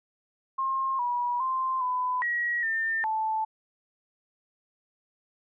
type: tone with pitch steps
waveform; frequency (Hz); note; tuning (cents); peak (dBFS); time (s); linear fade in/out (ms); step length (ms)
sine; 1067 / 970 / 1045 / 1003 / 1908 / 1802 / 876; C6 / B5 / C6 / B5 / A#6 / A6 / A5; +34 / -31 / -2 / +26 / +40 / +41 / -8; -25; 0.58-3.45; 10; 410
effects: none